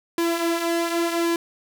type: tone with flanger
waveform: sawtooth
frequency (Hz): 337.4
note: E4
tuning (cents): +40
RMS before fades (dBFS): -23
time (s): 0.18-1.36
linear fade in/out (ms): 2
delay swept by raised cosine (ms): 1.4 to 6.8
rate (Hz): 0.88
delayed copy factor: -0.5
effects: none